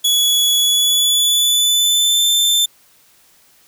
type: tone with pitch glide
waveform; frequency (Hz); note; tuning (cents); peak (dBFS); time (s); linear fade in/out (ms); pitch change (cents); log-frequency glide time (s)
sawtooth; 3386 to 3552; G#7 to A7; +33 to +16; -9; 0.04-2.66; 10; +83; 0.59-2.27
effects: white hiss -52 dBFS RMS until 3.67 s